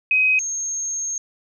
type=tone pair in turn; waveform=sine; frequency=2524 / 6456 Hz; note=D#7 / G#8; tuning=+24 / -50 cents; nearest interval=octave + major third; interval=1626 cents; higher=second; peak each=-14 / -23 dBFS; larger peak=first; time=0.11-0.39 / 0.39-1.18 s; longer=second; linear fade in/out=2 ms; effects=none